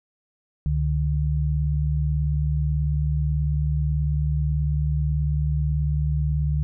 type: tone pair together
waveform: sine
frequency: 70 / 148.32 Hz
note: C#2 / D3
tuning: +18 / +17 cents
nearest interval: octave + minor second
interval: 1299 cents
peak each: -22 / -23 dBFS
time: 0.66-6.63 s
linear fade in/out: 0 ms
effects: none